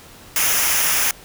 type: noise with comb filter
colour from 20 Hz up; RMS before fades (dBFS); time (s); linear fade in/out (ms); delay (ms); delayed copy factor
white; -18; 0.36-1.11; 2; 0.24; -0.6
effects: pink hiss -43 dBFS RMS until 1.24 s